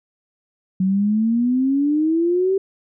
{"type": "exponential sweep", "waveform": "sine", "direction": "up", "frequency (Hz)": [185, 392], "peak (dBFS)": -15, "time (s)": [0.8, 2.58], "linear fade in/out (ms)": 5, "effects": []}